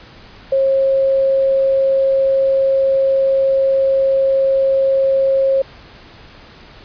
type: tone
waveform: sine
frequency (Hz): 539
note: C#5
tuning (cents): -49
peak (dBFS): -11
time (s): 0.52-5.62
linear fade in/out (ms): 5
effects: pink hiss -41 dBFS RMS until 6.84 s + resampled to 11025 Hz